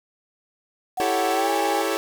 sine tone with pitch glide, 740 to 816.4 Hz, F#5 to G#5, 0 to -30 cents, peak -23 dBFS, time 0.97-1.82 s, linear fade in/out 10 ms, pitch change +170 cents, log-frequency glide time 1.3-1.51 s
sawtooth chord, A dominant seventh, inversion second, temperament equal, 329.6 / 392 / 440 / 554.4 Hz, E4 / G4 / A4 / C#5, 0 / 0 / 0 / 0 cents, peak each -24 dBFS, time 1-1.97 s, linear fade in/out 0 ms
effects 7-bit

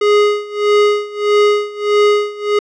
square tone with tremolo, 415.3 Hz, G#4, in tune, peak -8 dBFS, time 0.01-2.59 s, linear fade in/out 5 ms, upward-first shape sine, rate 1.6 Hz, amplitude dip 90%, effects low-pass 4000 Hz 12 dB/octave

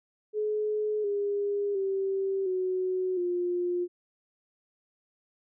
sine tone with pitch steps, 424.9 / 405.9 / 387.8 / 370.5 / 354 Hz, G#4 / G#4 / G4 / F#4 / F4, +40 / -40 / -19 / +2 / +23 cents, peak -26 dBFS, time 0.33-3.88 s, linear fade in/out 50 ms, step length 710 ms, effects none

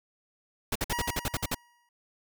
pink noise bursts, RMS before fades -29 dBFS, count 10, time 0.72-1.547 s, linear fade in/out 5 ms, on 35 ms, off 53 ms
25% pulse tone with exponential decay, 956 Hz, A#5, 43 cents sharp, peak -26 dBFS, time 0.92-1.89 s, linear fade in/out 2 ms, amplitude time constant 210 ms
effects none

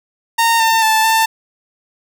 sawtooth tone with pitch steps, 920 / 901 / 879 / 892 Hz, A#5 / A5 / A5 / A5, -23 / +41 / -2 / +23 cents, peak -7 dBFS, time 0.38-1.26 s, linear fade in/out 10 ms, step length 220 ms, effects none

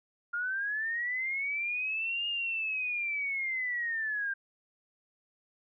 sine linear two-way sweep, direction up then down, 1400 to 2846 to 1580 Hz, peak -30 dBFS, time 0.33-4.34 s, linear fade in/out 10 ms, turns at 2.27 s, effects none

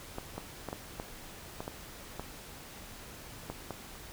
clicks, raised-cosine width 1 ms, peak -23 dBFS, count 10, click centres 0.184 / 0.38 / 0.687 / 0.729 / 0.999 / 1.605 / 1.679 / 2.196 / 3.5 / 3.707 s, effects pink hiss -48 dBFS RMS until 4.12 s

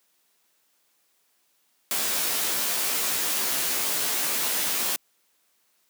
white noise with comb filter, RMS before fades -26 dBFS, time 1.91-4.96 s, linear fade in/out 0 ms, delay 15 ms, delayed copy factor -0.8, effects white hiss -68 dBFS RMS until 5.89 s + high-pass 200 Hz 12 dB/octave

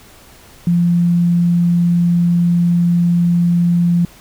sine tone, 172.9 Hz, F3, 17 cents flat, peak -10 dBFS, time 0.67-4.05 s, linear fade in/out 2 ms, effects pink hiss -43 dBFS RMS until 4.2 s

